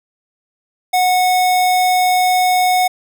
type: tone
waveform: square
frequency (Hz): 733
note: F#5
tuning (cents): -16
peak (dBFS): -12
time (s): 0.93-2.88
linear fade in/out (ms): 10
effects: none